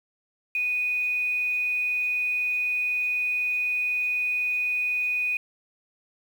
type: tone with quantisation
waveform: sine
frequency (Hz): 2479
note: D#7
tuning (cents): -7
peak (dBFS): -23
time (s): 0.55-5.37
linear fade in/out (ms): 2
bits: 8
effects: none